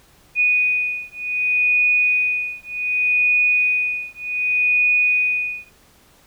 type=beating tone pair; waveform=sine; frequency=2475 / 2475.66 Hz; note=D#7 / D#7; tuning=-10 / -9 cents; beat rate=0.66 Hz; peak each=-19 dBFS; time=0.35-5.7 s; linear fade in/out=50 ms; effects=pink hiss -53 dBFS RMS until 6.26 s